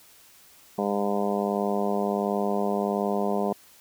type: harmonic tone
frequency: 101.4 Hz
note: G#2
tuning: 41 cents flat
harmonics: 2 / 3 / 4 / 5 / 6 / 7 / 8 / 9 / 10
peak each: -28 / -37 / -29 / -33 / -32 / -31 / -39 / -36 / -39 dBFS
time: 0.78-3.53 s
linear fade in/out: 5 ms
effects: white hiss -54 dBFS RMS until 3.8 s